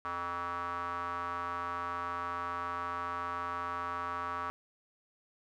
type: tone with band-pass filter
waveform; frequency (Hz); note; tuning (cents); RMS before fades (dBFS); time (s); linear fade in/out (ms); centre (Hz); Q
square; 87.31; F2; 0; -37; 0.05-4.5; 0; 1200; 5.9
effects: none